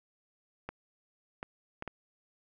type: clicks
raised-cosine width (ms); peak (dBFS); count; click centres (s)
0.5; -23; 4; 0.69 / 1.429 / 1.824 / 1.877
effects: none